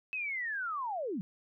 sine linear sweep, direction down, 2600 to 162.2 Hz, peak -33 dBFS, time 0.13-1.21 s, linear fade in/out 0 ms, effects none

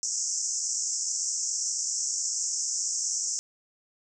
white band-pass noise, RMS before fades -30 dBFS, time 0.03-3.39 s, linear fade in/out 0 ms, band 5400 to 7700 Hz, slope 96 dB/octave, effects none

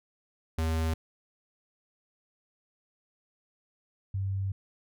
square / sine tone pair in turn, 80.6 / 97.04 Hz, E2 / G2, -38 / -17 cents, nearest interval minor third, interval 321 cents, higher second, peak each -27 / -28 dBFS, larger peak first, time 0.58-0.94 / 4.14-4.52 s, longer second, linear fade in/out 5 ms, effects none

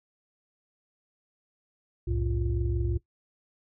sine tone cluster, 65.1 / 85.4 / 111.1 / 347.9 Hz, C2 / F2 / A2 / F4, -8 / -38 / +17 / -7 cents, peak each -28 / -33 / -30 / -34 dBFS, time 2.07-2.98 s, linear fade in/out 10 ms, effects noise-tail reverb RT60 0.1 s tail -18 dB re dry + tanh soft clip ceiling -16 dBFS

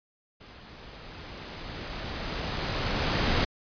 pink noise with level ramp, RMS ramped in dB -49 to -24 dBFS, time 0.4-3.45 s, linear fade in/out 10 ms, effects resampled to 11025 Hz

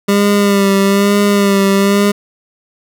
25% pulse tone with vibrato, 200 Hz, G3, 35 cents sharp, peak -5 dBFS, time 0.08-2.12 s, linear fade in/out 10 ms, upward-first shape sine, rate 1.1 Hz, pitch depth 34 cents each way, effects none

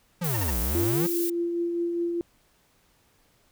square exponential two-way sweep, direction down then up, 185 to 54 to 185 Hz, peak -27 dBFS, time 0.21-1.07 s, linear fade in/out 10 ms, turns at 0.6 s
violet noise, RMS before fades -31 dBFS, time 0.24-1.3 s, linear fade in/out 5 ms
25% pulse tone bursts, 911 Hz, A#5, 40 cents flat, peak -29 dBFS, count 3, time 0.34-0.506 s, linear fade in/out 5 ms, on 28 ms, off 41 ms
sine tone with tremolo, 342.8 Hz, F4, 32 cents flat, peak -23 dBFS, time 0.75-2.21 s, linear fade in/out 0 ms, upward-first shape triangle, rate 4.9 Hz, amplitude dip 35%
effects pink hiss -64 dBFS RMS until 3.51 s

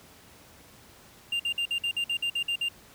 triangle tone bursts, 2794 Hz, F7, in tune, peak -24 dBFS, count 11, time 1.32-2.687 s, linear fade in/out 5 ms, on 77 ms, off 52 ms, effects pink hiss -53 dBFS RMS until 2.94 s + high-pass 60 Hz 12 dB/octave

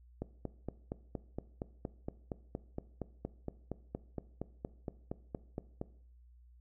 click train, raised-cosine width 2 ms, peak -24 dBFS, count 25, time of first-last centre 0.22-5.814 s, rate 4.29 Hz, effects noise-tail reverb RT60 0.6 s tail -18 dB re dry + added 60 Hz sine -57 dBFS peak until 6.6 s

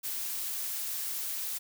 blue noise, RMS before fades -35 dBFS, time 0.03-1.59 s, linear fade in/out 20 ms, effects none

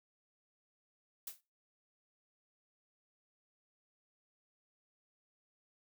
blue noise with exponential decay, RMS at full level -39 dBFS, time 1.27-1.41 s, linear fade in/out 5 ms, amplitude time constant 30 ms, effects noise-tail reverb RT60 0.3 s tail -22 dB re dry

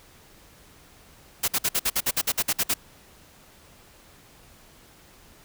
white noise bursts, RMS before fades -23 dBFS, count 13, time 1.43-2.741 s, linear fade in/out 10 ms, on 51 ms, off 54 ms, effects pink hiss -53 dBFS RMS until 5.44 s

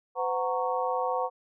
harmonic tone with a mistuned harmonic, 184.8 Hz, F#3, 2 cents flat, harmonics 3 / 4 / 5 / 6, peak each -30 / -31 / -32 / -33 dBFS, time 0.15-1.3 s, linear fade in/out 50 ms, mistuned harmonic 3, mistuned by -150 cents, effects none

